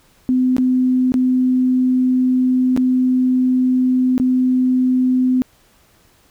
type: tone with dropouts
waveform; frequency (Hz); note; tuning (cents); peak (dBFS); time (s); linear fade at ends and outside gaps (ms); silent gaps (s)
sine; 254.8; C4; -46; -12; 0.29-5.42; 0; 0.566-0.582 / 1.12-1.141 / 2.764-2.775 / 4.18-4.199
effects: pink hiss -54 dBFS RMS until 6.3 s